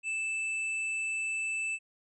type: tone with hard clipping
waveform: sine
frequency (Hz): 2637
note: E7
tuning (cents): 0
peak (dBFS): -32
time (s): 0.03-1.79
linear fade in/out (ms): 50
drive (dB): 7
effects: resampled to 24000 Hz